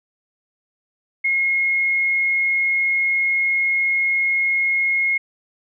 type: tone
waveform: sine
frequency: 2157 Hz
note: C#7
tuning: 48 cents flat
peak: -16 dBFS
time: 1.24-5.18 s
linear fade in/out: 10 ms
effects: none